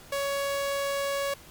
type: tone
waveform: sawtooth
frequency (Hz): 559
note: C#5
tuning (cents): +14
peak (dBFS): -23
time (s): 0.12-1.34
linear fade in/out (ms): 5
effects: pink hiss -50 dBFS RMS until 1.5 s + MP3 96 kbps